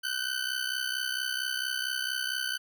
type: ring-modulated tone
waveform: 20% pulse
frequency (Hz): 1512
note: F#6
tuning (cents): +37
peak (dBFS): -22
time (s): 0.03-2.58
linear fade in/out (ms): 20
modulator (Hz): 32.2
effects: none